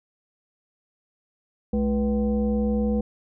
sine tone with frequency modulation, 213.9 Hz, A3, 49 cents flat, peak -20 dBFS, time 1.73-3.01 s, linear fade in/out 5 ms, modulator 276 Hz, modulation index 0.92, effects none

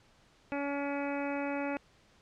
harmonic tone, 283 Hz, C#4, 36 cents sharp, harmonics 1 / 2 / 3 / 4 / 5 / 6 / 7 / 8 / 9, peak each -35 / -37 / -40 / -49 / -44 / -49 / -48 / -47 / -45 dBFS, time 0.52-1.77 s, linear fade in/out 0 ms, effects pink hiss -64 dBFS RMS until 2.21 s + low-pass 6000 Hz 12 dB/octave

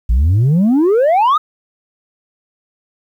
sine exponential sweep, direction up, 53 to 1290 Hz, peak -6 dBFS, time 0.09-1.38 s, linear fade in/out 10 ms, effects tanh soft clip ceiling -8 dBFS + 8-bit

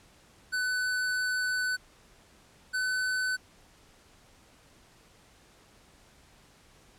square tone pair in turn, 1501 / 1509.7 Hz, F#6 / F#6, +24 / +34 cents, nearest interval unison, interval 10 cents, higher second, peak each -28 dBFS, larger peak neither, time 0.52-1.77 / 2.73-3.37 s, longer first, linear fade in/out 20 ms, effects pink hiss -59 dBFS RMS until 6.98 s + low-pass 10000 Hz 12 dB/octave

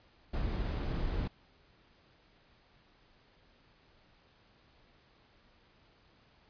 brown noise, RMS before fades -34 dBFS, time 0.33-1.28 s, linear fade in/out 10 ms, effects pink hiss -65 dBFS RMS until 6.49 s + resampled to 11025 Hz

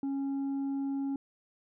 triangle tone with tanh clipping, 275.1 Hz, C#4, 13 cents flat, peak -31 dBFS, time 0.03-1.16 s, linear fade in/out 2 ms, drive 8 dB, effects none

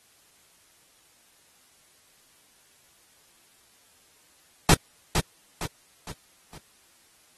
pink noise with echo, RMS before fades -17 dBFS, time 4.69-4.74 s, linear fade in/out 2 ms, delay 460 ms, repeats 4, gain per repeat -7 dB, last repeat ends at 6.58 s, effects white hiss -60 dBFS RMS until 7.37 s + AAC 32 kbps

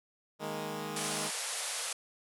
10% pulse chord, D# suspended fourth, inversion none, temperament equal, 155.56 / 207.7 / 233.1 Hz, D#3 / G#3 / A#3, 0 / 0 / 0 cents, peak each -32 / -31 / -36 dBFS, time 0.39-1.31 s, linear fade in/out 50 ms
white band-pass noise, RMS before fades -37 dBFS, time 0.96-1.93 s, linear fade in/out 5 ms, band 440 to 11000 Hz, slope 96 dB/octave
effects none

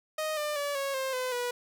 sawtooth tone with pitch steps, 622.3 / 597.6 / 574 / 551.2 / 529.4 / 508.4 / 488.2 Hz, D#5 / D5 / D5 / C#5 / C5 / C5 / B4, 0 / +30 / -40 / -10 / +20 / -50 / -20 cents, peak -26 dBFS, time 0.18-1.51 s, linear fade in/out 5 ms, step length 190 ms, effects none

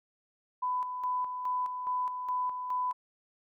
sine tone with tremolo, 1000 Hz, B5, 21 cents sharp, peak -28 dBFS, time 0.62-2.93 s, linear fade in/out 10 ms, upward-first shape square, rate 2.4 Hz, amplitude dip 50%, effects none

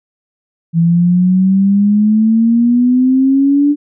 sine exponential sweep, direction up, 164.81 to 293.7 Hz, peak -7 dBFS, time 0.73-3.76 s, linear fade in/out 50 ms, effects none

